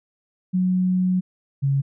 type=tone pair in turn; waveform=sine; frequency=183.7 / 137.99 Hz; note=F#3 / C#3; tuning=-12 / -8 cents; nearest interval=perfect fourth; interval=496 cents; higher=first; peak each=-17 dBFS; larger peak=neither; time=0.53-1.21 / 1.62-1.82 s; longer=first; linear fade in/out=20 ms; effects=none